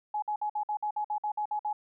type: tone bursts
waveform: sine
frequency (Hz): 842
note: G#5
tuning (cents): +24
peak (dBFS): -28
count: 12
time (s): 0.14-1.73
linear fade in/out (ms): 5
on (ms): 83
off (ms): 54
effects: none